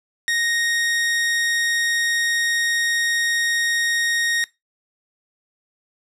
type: tone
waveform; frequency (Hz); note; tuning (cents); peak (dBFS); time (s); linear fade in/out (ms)
sawtooth; 1865; A#6; 0; -15; 0.28-4.44; 0
effects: noise-tail reverb RT60 0.2 s tail -21 dB re dry + low-pass 10000 Hz 12 dB/octave